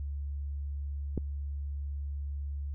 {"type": "click", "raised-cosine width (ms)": 3, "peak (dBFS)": -18, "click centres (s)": 1.177, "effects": ["added 71 Hz sine -33 dBFS peak until 2.74 s"]}